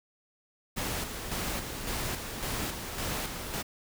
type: noise with tremolo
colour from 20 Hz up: pink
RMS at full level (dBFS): -33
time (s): 0.76-3.63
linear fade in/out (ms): 20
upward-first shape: square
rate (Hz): 1.8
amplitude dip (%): 45
effects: none